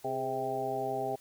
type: harmonic tone with a mistuned harmonic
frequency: 130.81 Hz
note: C3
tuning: in tune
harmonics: 1 / 2 / 3 / 4 / 5 / 6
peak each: -44 / -43 / -36 / -42 / -36 / -35 dBFS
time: 0.04-1.16 s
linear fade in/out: 10 ms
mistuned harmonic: 3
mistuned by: +64 cents
effects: white hiss -59 dBFS RMS until 1.2 s